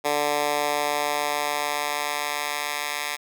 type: tone with high-pass filter sweep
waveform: 10% pulse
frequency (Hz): 146.83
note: D3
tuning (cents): 0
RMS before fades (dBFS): -26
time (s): 0.04-3.17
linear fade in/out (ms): 20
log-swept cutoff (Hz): 520 to 1500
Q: 0.97
effects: none